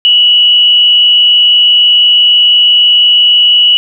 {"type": "tone with frequency modulation", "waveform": "sine", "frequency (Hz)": 2936, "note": "F#7", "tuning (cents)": -14, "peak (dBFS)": -3, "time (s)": [0.05, 3.77], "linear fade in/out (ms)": 0, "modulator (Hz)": 198, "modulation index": 0.26, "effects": []}